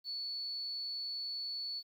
sine tone, 4435 Hz, C#8, in tune, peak -37 dBFS, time 0.04-1.83 s, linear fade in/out 50 ms, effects 11-bit

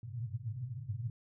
white band-pass noise, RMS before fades -40 dBFS, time 0.03-1.1 s, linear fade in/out 2 ms, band 100 to 130 Hz, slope 96 dB/octave, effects none

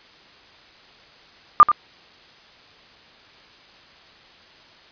sine tone with echo, 1200 Hz, D6, 37 cents sharp, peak -4 dBFS, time 1.6-1.63 s, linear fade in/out 0 ms, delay 86 ms, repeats 1, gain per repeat -10 dB, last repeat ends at 1.716 s, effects white hiss -49 dBFS RMS until 4.91 s + resampled to 11025 Hz

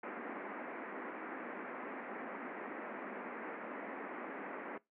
pink band-pass noise, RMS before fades -45 dBFS, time 0.03-4.78 s, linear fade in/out 5 ms, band 220 to 2200 Hz, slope 48 dB/octave, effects noise-tail reverb RT60 0.2 s tail -22 dB re dry

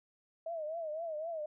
sine tone with vibrato, 640 Hz, D#5, 49 cents sharp, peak -36 dBFS, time 0.46-1.46 s, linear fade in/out 5 ms, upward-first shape triangle, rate 3.9 Hz, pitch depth 130 cents each way, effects none

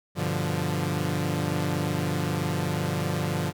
sawtooth chord, G dominant seventh, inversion none, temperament equal, 98 / 123.47 / 146.83 / 174.61 Hz, G2 / B2 / D3 / F3, 0 / 0 / 0 / 0 cents, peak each -28 / -31 / -25 / -26 dBFS, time 0.15-3.53 s, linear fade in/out 50 ms, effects none

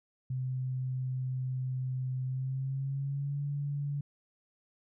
sine tone with pitch glide, 129 to 143.13 Hz, C3 to D3, -24 to -44 cents, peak -31 dBFS, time 0.3-4.01 s, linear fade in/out 5 ms, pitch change +180 cents, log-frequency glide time 2.24-3.42 s, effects none

